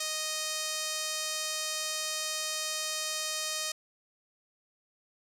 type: tone with band-pass filter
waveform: sawtooth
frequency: 622.3 Hz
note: D#5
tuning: in tune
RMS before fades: -34 dBFS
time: 0-3.72 s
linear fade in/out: 5 ms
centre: 6300 Hz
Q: 1.2
effects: none